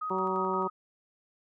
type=tone with tremolo; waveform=sine; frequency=1255 Hz; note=D#6; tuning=15 cents sharp; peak=-31 dBFS; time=0.01-0.7 s; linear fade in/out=10 ms; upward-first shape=square; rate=5.7 Hz; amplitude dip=35%
type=harmonic tone; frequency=188.7 Hz; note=F#3; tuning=34 cents sharp; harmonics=1 / 2 / 3 / 4 / 5 / 6; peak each=-36 / -32 / -39 / -40 / -32 / -39 dBFS; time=0.1-0.68 s; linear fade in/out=10 ms
effects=none